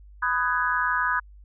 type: chord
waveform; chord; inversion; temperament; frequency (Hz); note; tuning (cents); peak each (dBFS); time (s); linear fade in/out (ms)
sine; G# minor seventh; first; just; 996.7 / 1245.9 / 1495.1 / 1661.2; B5 / D#6 / F#6 / G#6; +16 / +2 / +18 / 0; -27; 0.22-1.2; 10
effects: added 50 Hz sine -45 dBFS peak until 1.44 s